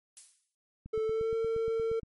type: noise with exponential decay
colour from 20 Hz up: violet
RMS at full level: -41 dBFS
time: 0.17-0.55 s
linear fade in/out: 0 ms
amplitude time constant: 81 ms
type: click train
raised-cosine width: 5 ms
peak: -32 dBFS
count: 11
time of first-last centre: 0.86-2.032 s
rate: 8.53 Hz
type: tone with pitch glide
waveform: triangle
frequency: 439 to 451.9 Hz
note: A4 to A4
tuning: -4 to +46 cents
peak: -26 dBFS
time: 0.93-2 s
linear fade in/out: 10 ms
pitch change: +50 cents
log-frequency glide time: 1.04-1.34 s
effects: MP3 48 kbps